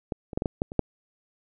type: clicks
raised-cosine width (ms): 2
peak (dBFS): -15 / -23 / -12 / -14 / -12 / -11 / -24 / -7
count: 8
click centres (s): 0.122 / 0.332 / 0.375 / 0.421 / 0.458 / 0.619 / 0.719 / 0.793
effects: none

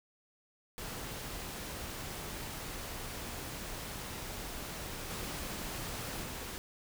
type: noise with level steps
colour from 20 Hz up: pink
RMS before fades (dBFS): -42 / -40 / -42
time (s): 0.78-6.58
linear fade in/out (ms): 0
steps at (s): 5.09 / 6.22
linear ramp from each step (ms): 20
effects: none

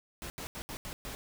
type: noise bursts at uneven times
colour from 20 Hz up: pink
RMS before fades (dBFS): -41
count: 6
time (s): 0.22-0.3 / 0.38-0.47 / 0.55-0.62 / 0.69-0.77 / 0.85-0.93 / 1.05-1.15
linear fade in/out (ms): 0
effects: none

